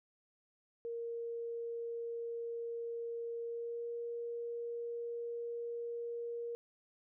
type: tone with pitch glide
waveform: sine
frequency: 466.2 to 470.5 Hz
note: A#4 to A#4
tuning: 0 to +16 cents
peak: -38 dBFS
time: 0.85-6.55 s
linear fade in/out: 0 ms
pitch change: +16 cents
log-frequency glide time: 3.43-3.88 s
effects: none